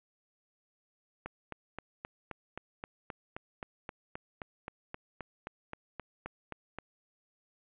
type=click train; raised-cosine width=0.5 ms; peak=-24 dBFS; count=22; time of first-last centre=1.26-6.786 s; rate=3.8 Hz; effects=resampled to 8000 Hz + 9-bit